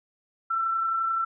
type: tone with amplitude modulation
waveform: sine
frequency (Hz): 1341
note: E6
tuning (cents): +29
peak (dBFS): -22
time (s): 0.5-1.25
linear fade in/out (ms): 10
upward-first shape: sine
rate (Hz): 31.5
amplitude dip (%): 30
effects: none